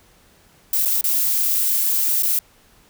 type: noise with dropouts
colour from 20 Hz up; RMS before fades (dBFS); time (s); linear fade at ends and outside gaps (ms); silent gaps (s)
violet; -19; 0.73-2.39; 2; 0.851-0.856 / 1.011-1.04 / 2.224-2.231
effects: pink hiss -54 dBFS RMS until 2.89 s